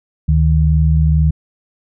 sine tone pair together, 73.41 / 155.56 Hz, D2 / D#3, 0 / 0 cents, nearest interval octave + minor second, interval 1300 cents, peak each -11 / -13 dBFS, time 0.28-1.31 s, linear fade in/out 10 ms, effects none

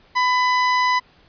30% pulse tone, 1000 Hz, B5, 21 cents sharp, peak -13 dBFS, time 0.15-1 s, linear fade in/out 20 ms, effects pink hiss -54 dBFS RMS until 1.28 s + resampled to 11025 Hz

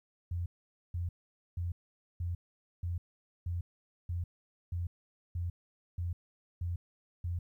sine tone bursts, 87 Hz, F2, 6 cents flat, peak -32 dBFS, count 12, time 0.31-7.39 s, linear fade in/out 5 ms, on 150 ms, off 480 ms, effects 12-bit

